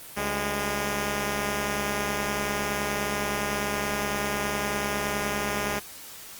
5% pulse tone pair together, 71.5 / 204.7 Hz, D2 / G#3, -46 / -25 cents, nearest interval octave + tritone, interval 1821 cents, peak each -21 / -16 dBFS, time 0.16-5.8 s, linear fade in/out 20 ms, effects white hiss -43 dBFS RMS until 6.39 s + Opus 32 kbps

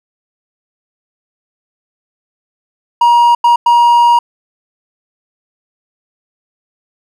triangle tone bursts at uneven times, 950 Hz, A#5, 33 cents sharp, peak -3 dBFS, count 3, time 3.01-3.35 / 3.44-3.56 / 3.66-4.19 s, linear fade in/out 5 ms, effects none

